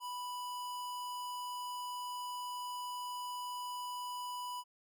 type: tone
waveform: square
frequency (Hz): 987.8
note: B5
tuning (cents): 0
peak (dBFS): -40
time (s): 0-4.64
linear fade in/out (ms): 50
effects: none